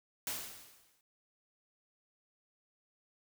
white noise with exponential decay, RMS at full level -36 dBFS, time 0.27-1.01 s, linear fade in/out 1 ms, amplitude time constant 160 ms, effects none

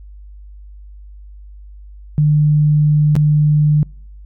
sine tone with dropouts, 150 Hz, D3, 37 cents sharp, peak -9 dBFS, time 2.18-3.83 s, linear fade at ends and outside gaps 0 ms, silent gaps 3.154-3.164 s, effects noise-tail reverb RT60 0.6 s tail -26 dB re dry + added 50 Hz sine -34 dBFS peak until 4.25 s

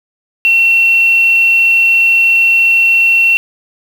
sine tone with quantisation, 2717 Hz, F7, 48 cents flat, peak -6 dBFS, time 0.45-3.37 s, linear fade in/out 0 ms, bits 5, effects none

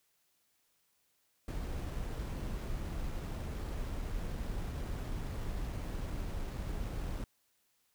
brown noise with sample-and-hold, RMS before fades -38 dBFS, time 1.48-7.24 s, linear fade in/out 2 ms, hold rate 8820 Hz, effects white hiss -75 dBFS RMS until 7.94 s

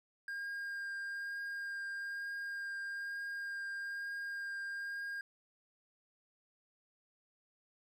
triangle tone with vibrato, 1610 Hz, G6, 46 cents sharp, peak -37 dBFS, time 0.28-5.21 s, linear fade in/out 2 ms, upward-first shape triangle, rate 1.1 Hz, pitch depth 11 cents each way, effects none

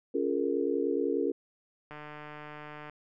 sine chord, Bb minor seventh, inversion first, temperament just, 279.7 / 349.6 / 419.5 / 466.2 Hz, Db4 / F4 / Ab4 / Bb4, +16 / +2 / +17 / 0 cents, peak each -32 dBFS, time 0.14-1.32 s, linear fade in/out 10 ms
click train, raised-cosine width 0.5 ms, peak -29 dBFS, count 149, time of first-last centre 1.91-2.897 s, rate 150 Hz
effects none

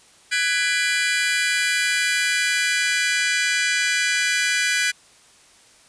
sawtooth chord, G# half-diminished seventh, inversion third, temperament just, 1495.1 / 1661.2 / 1993.5 / 2392 Hz, F#6 / G#6 / B6 / D7, +18 / 0 / +16 / +31 cents, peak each -21 dBFS, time 0.31-4.92 s, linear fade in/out 20 ms, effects white hiss -52 dBFS RMS until 5.88 s + resampled to 22050 Hz

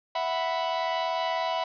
45% pulse chord, E suspended second, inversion none, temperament equal, 659.3 / 740 / 987.8 Hz, E5 / F#5 / B5, 0 / 0 / 0 cents, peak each -30 / -32 / -30 dBFS, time 0.15-1.64 s, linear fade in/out 5 ms, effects resampled to 11025 Hz + 10-bit

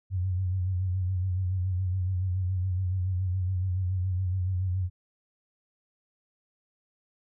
sine tone with vibrato, 92.3 Hz, F#2, 4 cents flat, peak -25 dBFS, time 0.1-4.9 s, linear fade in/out 50 ms, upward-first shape sine, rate 7.1 Hz, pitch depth 58 cents each way, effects none

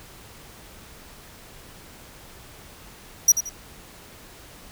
45% pulse tone with echo, 5800 Hz, F#8, 35 cents flat, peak -11 dBFS, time 3.28-3.32 s, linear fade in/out 5 ms, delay 87 ms, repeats 2, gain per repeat -10 dB, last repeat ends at 3.494 s, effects pink hiss -46 dBFS RMS until 4.71 s

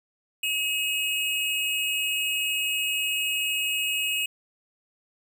square tone pair together, 2554 / 2867 Hz, D#7 / F7, +45 / +45 cents, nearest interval major second, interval 200 cents, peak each -28 dBFS, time 0.43-4.26 s, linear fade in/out 5 ms, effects none

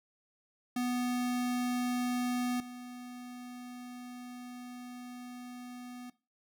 square tone with level steps, 246.9 Hz, B3, in tune, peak -31 / -44 dBFS, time 0.76-6.1 s, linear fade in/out 5 ms, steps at 2.6 s, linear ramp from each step 2 ms, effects noise-tail reverb RT60 0.3 s tail -18 dB re dry

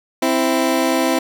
20% pulse tone pair together, 261.6 / 330.2 Hz, C4 / E4, 0 / +3 cents, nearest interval major third, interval 403 cents, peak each -13 dBFS, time 0.22-1.19 s, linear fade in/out 5 ms, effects none

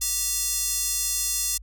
square tone with high-pass filter, 389.8 Hz, G4, 10 cents flat, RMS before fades -26 dBFS, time 0.01-1.58 s, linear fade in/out 10 ms, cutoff 6800 Hz, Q 1.5, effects added 50 Hz sine -41 dBFS peak until 1.62 s

